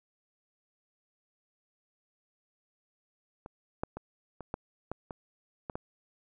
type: clicks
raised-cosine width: 1 ms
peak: -29 / -17 / -25 / -27 / -19 / -21 / -25 / -22 / -21 dBFS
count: 9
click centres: 3.461 / 3.835 / 3.97 / 4.407 / 4.541 / 4.916 / 5.108 / 5.698 / 5.755 s
effects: none